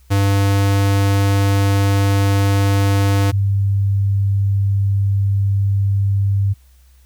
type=tone pair in turn; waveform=square / sine; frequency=99.2 / 99.2 Hz; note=G2 / G2; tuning=+21 / +21 cents; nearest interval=unison; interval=0 cents; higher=neither; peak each=-13 dBFS; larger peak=neither; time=0.1-3.32 / 3.32-6.54 s; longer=neither; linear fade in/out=20 ms; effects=added 64 Hz sine -46 dBFS peak until 7.05 s + white hiss -58 dBFS RMS until 7.05 s